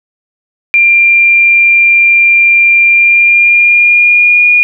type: tone with pitch glide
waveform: sine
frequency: 2383 to 2436 Hz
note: D7 to D#7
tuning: +25 to -37 cents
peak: -3 dBFS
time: 0.74-4.63 s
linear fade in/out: 0 ms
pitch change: +38 cents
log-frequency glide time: 2.85-4.5 s
effects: none